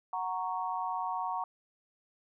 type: chord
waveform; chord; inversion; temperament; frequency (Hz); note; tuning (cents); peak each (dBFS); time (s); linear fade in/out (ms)
sine; F# major; none; equal; 740 / 932.3 / 1108.7; F#5 / A#5 / C#6; 0 / 0 / 0; -36 / -35 / -37; 0.13-1.44; 2
effects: none